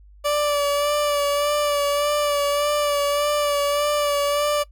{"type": "tone with vibrato", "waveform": "30% pulse", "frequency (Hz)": 581, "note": "D5", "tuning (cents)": -19, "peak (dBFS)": -16, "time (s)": [0.24, 4.64], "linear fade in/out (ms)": 20, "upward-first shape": "sine", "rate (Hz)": 1.7, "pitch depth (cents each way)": 28, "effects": ["noise-tail reverb RT60 0.1 s tail -21 dB re dry", "added 50 Hz sine -45 dBFS peak until 4.71 s"]}